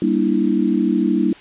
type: chord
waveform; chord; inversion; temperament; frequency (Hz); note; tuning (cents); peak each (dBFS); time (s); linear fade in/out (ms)
sine; E half-diminished seventh; first; just; 197.78 / 237.3 / 296.7 / 329.6; G3 / Bb3 / D4 / E4; +16 / +31 / +18 / 0; -20; 0.02-1.33; 2
effects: white hiss -42 dBFS RMS until 1.4 s + resampled to 8000 Hz